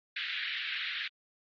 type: band-pass noise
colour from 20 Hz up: pink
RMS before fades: -36 dBFS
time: 0.16-1.08 s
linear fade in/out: 5 ms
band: 1600 to 3900 Hz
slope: 48 dB/octave
effects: MP3 32 kbps